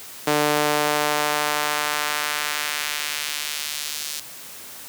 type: tone with high-pass filter sweep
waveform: sawtooth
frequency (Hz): 148.9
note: D3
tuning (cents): +24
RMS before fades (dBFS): -24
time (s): 0.27-4.2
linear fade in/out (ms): 5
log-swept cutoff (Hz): 390 to 4600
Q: 0.88
effects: white hiss -39 dBFS RMS until 4.88 s + high-pass 80 Hz 12 dB/octave